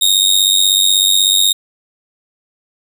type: tone with amplitude modulation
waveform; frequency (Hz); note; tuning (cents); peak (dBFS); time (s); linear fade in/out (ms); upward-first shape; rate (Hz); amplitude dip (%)
sawtooth; 3729; A#7; 0; -3; 0.01-1.53; 10; sine; 96.3; 80
effects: none